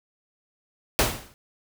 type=noise with exponential decay; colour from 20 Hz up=pink; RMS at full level=-17 dBFS; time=0.99-1.34 s; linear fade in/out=0 ms; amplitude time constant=74 ms; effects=none